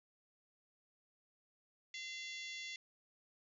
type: harmonic tone with a mistuned harmonic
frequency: 687 Hz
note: F5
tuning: 29 cents flat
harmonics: 3 / 4 / 5 / 6 / 7 / 8 / 9 / 10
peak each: -47 / -52 / -50 / -57 / -55 / -59 / -58 / -59 dBFS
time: 1.94-2.76 s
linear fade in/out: 2 ms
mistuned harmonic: 7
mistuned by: -87 cents
effects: none